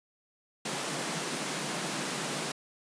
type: high-pass noise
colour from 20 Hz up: pink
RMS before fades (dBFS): -34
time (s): 0.65-2.52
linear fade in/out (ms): 5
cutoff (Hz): 140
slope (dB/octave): 96
effects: resampled to 22050 Hz